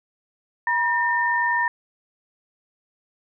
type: tone pair together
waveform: sine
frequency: 960 / 1812.2 Hz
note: B5 / A#6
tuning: -49 / -49 cents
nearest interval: major seventh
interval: 1100 cents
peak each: -22 / -21 dBFS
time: 0.67-1.68 s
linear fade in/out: 2 ms
effects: none